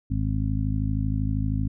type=harmonic tone; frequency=52.8 Hz; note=G#1; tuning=29 cents sharp; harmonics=1 / 2 / 3 / 4 / 5; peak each=-27 / -26 / -32 / -33 / -31 dBFS; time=0.1-1.68 s; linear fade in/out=10 ms; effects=none